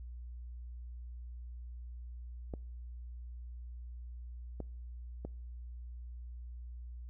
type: clicks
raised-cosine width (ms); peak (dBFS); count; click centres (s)
2; -27; 3; 2.538 / 4.603 / 5.25
effects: noise-tail reverb RT60 0.6 s tail -26 dB re dry + added 60 Hz sine -43 dBFS peak until 7.09 s

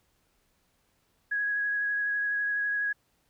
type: tone with vibrato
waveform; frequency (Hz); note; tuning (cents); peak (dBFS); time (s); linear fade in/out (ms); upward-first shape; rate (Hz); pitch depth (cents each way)
sine; 1662; G#6; +1; -26; 1.31-2.93; 10; triangle; 12; 17
effects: pink hiss -71 dBFS RMS until 3.29 s

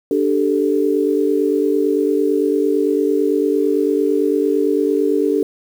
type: chord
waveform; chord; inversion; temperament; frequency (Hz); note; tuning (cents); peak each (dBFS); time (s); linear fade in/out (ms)
sine; D suspended fourth; none; just; 293.7 / 391.6 / 440.5; D4 / G4 / A4; 0 / -2 / +2; -18; 0.11-5.43; 2
effects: 7-bit

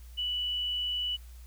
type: tone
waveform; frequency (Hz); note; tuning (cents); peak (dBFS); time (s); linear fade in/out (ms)
sine; 2960; F#7; 0; -29; 0.17-1.17; 20
effects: added 60 Hz sine -45 dBFS peak until 1.46 s + white hiss -60 dBFS RMS until 1.46 s

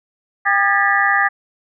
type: tone cluster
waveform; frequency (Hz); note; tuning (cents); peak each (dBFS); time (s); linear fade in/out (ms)
sine; 796 / 1209 / 1635 / 1755 / 1947; G5 / D6 / G#6 / A6 / B6; +26 / +50 / -28 / -5 / -25; -19; 0.45-1.29; 20
effects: none

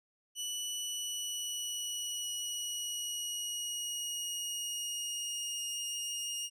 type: tone with pitch glide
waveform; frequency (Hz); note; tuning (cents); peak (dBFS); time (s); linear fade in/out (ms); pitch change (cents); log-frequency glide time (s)
20% pulse; 2960 to 2849; F#7 to F7; 0 to +34; -30; 0.35-6.5; 50; -66; 0.79-5.7
effects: none

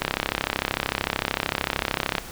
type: click train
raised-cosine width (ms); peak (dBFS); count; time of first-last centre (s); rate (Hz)
0.3; -5; 73; 0.02-2.182; 33.3
effects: pink hiss -39 dBFS RMS until 2.31 s

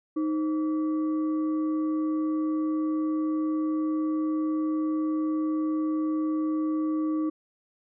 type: tone with frequency modulation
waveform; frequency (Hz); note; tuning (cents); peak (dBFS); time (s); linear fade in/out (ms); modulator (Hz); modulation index
sine; 311.1; D#4; 0; -24; 0.16-7.3; 10; 836; 0.29
effects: none

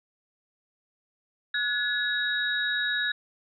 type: tone cluster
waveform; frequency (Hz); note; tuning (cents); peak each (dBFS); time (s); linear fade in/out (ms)
sine; 1458 / 1698 / 3803; F#6 / G#6 / A#7; -26 / +38 / +34; -32 / -27 / -30; 1.54-3.12; 5
effects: none

